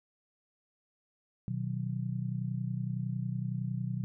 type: chord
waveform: sine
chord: B major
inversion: none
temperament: just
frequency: 123.47 / 154.34 / 185.21 Hz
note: B2 / D#3 / F#3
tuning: 0 / -14 / +2 cents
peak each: -34 / -38 / -37 dBFS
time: 1.48-4.04 s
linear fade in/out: 0 ms
effects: none